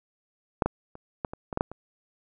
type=clicks; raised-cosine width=1 ms; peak=-7 / -10 / -29 / -14 / -22 / -19 / -12 / -9 / -25 dBFS; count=9; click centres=0.622 / 0.66 / 0.954 / 1.248 / 1.335 / 1.528 / 1.574 / 1.609 / 1.716 s; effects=none